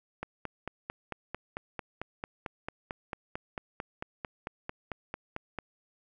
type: click train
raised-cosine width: 0.5 ms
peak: -20 dBFS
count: 25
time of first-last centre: 0.23-5.587 s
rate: 4.48 Hz
effects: none